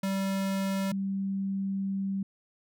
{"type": "tone pair in turn", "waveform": ["square", "sine"], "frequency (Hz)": [194, 194.88], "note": ["G3", "G3"], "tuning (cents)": [-18, -10], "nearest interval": "unison", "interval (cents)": 8, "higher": "second", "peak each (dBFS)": -28, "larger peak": "neither", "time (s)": [[0.03, 0.92], [0.92, 2.23]], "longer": "second", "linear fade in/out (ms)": 5, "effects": []}